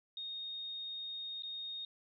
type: tone with dropouts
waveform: sine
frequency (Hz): 3709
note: A#7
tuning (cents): -9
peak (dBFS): -40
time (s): 0.17-1.85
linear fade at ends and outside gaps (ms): 2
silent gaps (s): 1.423-1.433
effects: none